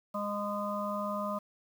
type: harmonic tone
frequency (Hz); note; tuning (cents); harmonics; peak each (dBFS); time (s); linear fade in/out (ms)
205.4; G#3; -19; 1 / 3 / 5 / 6; -37 / -36 / -38 / -38; 0.14-1.39; 10
effects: 9-bit